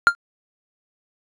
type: tone with exponential decay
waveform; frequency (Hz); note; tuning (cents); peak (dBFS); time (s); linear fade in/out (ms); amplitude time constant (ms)
triangle; 1396.9; F6; 0; -3; 0.07-0.15; 0; 17
effects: resampled to 24000 Hz